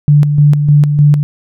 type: tone with tremolo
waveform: sine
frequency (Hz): 146.83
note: D3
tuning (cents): 0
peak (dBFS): -3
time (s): 0.08-1.23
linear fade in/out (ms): 0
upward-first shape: square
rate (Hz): 3.3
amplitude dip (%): 50
effects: none